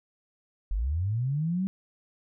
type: linear sweep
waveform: sine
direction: up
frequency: 41.2 to 196 Hz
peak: -25 dBFS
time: 0.71-1.67 s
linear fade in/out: 0 ms
effects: none